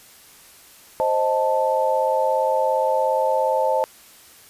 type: chord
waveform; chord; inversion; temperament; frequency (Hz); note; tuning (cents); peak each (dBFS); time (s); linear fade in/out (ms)
sine; A diminished; first; equal with one note detuned; 525.1 / 622.3 / 880; C5 / Eb5 / A5; +6 / 0 / 0; -21 / -23 / -21; 1-3.84; 0
effects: white hiss -48 dBFS RMS until 4.49 s + resampled to 32000 Hz